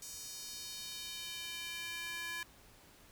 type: tone with high-pass filter sweep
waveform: square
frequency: 338.7 Hz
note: E4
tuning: 47 cents sharp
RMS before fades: -44 dBFS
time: 0.02-2.43 s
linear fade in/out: 2 ms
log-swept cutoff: 6300 to 1700 Hz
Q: 1.8
effects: pink hiss -61 dBFS RMS until 3.11 s